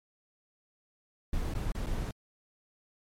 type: noise with dropouts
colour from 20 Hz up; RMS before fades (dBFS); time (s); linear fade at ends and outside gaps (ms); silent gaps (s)
brown; -32; 1.33-2.11; 2; 1.539-1.55 / 1.72-1.749 / 1.862-1.867
effects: MP3 64 kbps